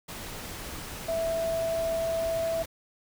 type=tone in noise; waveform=sine; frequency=659 Hz; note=E5; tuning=1 cent flat; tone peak=-26 dBFS; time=1.08-2.63 s; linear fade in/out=10 ms; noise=pink; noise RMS=-39 dBFS; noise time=0.08-2.66 s; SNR=+10 dB; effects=none